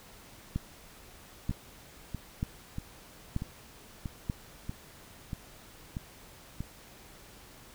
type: two click trains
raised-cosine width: 5 ms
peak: -18 / -23 dBFS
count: 5 / 9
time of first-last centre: 0.56-4.298 / 1.51-6.606 s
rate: 1.07 / 1.57 Hz
effects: pink hiss -53 dBFS RMS until 7.74 s